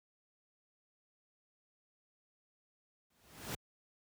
pink noise with exponential growth, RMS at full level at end -38 dBFS, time 3.1-3.55 s, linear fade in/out 5 ms, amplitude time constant 96 ms, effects high-pass 60 Hz 12 dB/octave

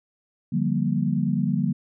sine chord, G minor seventh, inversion second, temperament just, 147 / 176.4 / 196 / 235.2 Hz, D3 / F3 / G3 / Bb3, +2 / +18 / 0 / +16 cents, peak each -26 dBFS, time 0.52-1.73 s, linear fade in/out 10 ms, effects none

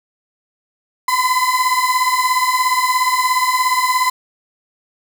35% pulse beating tone pair, 1006 / 1023 Hz, B5 / C6, +32 / -39 cents, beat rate 17 Hz, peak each -15 dBFS, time 1.08-4.1 s, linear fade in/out 5 ms, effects none

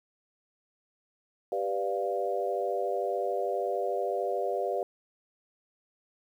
sine chord, G dominant seventh, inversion none, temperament equal, 392 / 493.9 / 587.3 / 698.5 Hz, G4 / B4 / D5 / F5, 0 / 0 / 0 / 0 cents, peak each -33 dBFS, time 1.52-4.83 s, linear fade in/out 2 ms, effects 10-bit

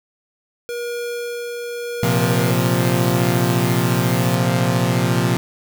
square tone with tremolo, 477.7 Hz, A#4, 42 cents sharp, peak -24 dBFS, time 0.69-2.51 s, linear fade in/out 0 ms, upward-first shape sine, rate 0.83 Hz, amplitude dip 25%
sawtooth chord, Bb suspended second, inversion none, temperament equal, 116.54 / 130.81 / 174.61 Hz, Bb2 / C3 / F3, 0 / 0 / 0 cents, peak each -16 dBFS, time 2.03-5.37 s, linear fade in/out 0 ms
blue noise, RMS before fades -33 dBFS, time 2.03-4.35 s, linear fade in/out 0 ms
effects none

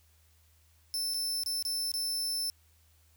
sawtooth tone with dropouts, 5300 Hz, E8, 9 cents sharp, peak -28 dBFS, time 0.94-2.5 s, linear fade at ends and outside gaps 0 ms, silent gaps 1.138-1.143 / 1.435-1.461 / 1.625-1.651 / 1.917-1.939 s, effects added 79 Hz sine -63 dBFS peak until 3.16 s + white hiss -68 dBFS RMS until 3.16 s

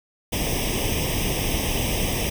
pink noise with comb filter, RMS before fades -24 dBFS, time 0.32-2.3 s, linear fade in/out 10 ms, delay 0.35 ms, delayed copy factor +0.95, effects none

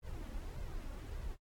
brown noise with flanger, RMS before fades -43 dBFS, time 0.02-1.37 s, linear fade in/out 50 ms, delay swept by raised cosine 1.9 to 3.6 ms, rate 1.7 Hz, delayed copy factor +0.55, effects noise-tail reverb RT60 0.1 s tail -21 dB re dry + AAC 64 kbps

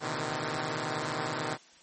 5% pulse tone cluster, 113.5 / 127.8 / 152.7 / 161.9 Hz, A#2 / C3 / D#3 / E3, -46 / -40 / -32 / -31 cents, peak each -29 / -25 / -23 / -28 dBFS, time 0-1.58 s, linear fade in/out 50 ms, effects white hiss -57 dBFS RMS until 1.82 s + MP3 32 kbps

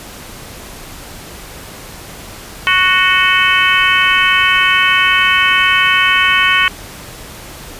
harmonic tone with a mistuned harmonic, 370 Hz, F#4, in tune, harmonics 3 / 4 / 5 / 6 / 7 / 8, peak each -16 / -16 / -16 / -16 / -16 / -16 dBFS, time 2.67-6.68 s, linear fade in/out 0 ms, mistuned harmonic 8, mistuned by +50 cents, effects pink hiss -32 dBFS RMS until 7.79 s + resampled to 32000 Hz

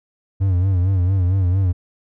triangle tone with vibrato, 92.8 Hz, F#2, 6 cents sharp, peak -12 dBFS, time 0.4-1.73 s, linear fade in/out 20 ms, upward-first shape sine, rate 4.4 Hz, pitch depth 93 cents each way, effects none

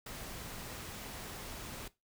pink noise, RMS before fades -45 dBFS, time 0.06-1.88 s, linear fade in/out 5 ms, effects noise-tail reverb RT60 0.2 s tail -17 dB re dry

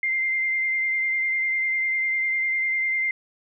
sine tone with vibrato, 2093 Hz, C7, in tune, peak -21 dBFS, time 0.03-3.11 s, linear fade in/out 2 ms, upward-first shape triangle, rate 10 Hz, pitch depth 22 cents each way, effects none

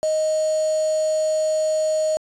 sine tone with quantisation, 625 Hz, D#5, 8 cents sharp, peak -18 dBFS, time 0.03-2.17 s, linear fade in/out 0 ms, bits 5, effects resampled to 24000 Hz

